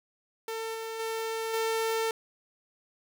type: tone with level steps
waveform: sawtooth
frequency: 448.6 Hz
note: A4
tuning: 34 cents sharp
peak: -29 / -31 / -27 / -23 dBFS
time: 0.48-2.11 s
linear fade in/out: 2 ms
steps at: 0.74 / 0.99 / 1.53 s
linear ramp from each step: 10 ms
effects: none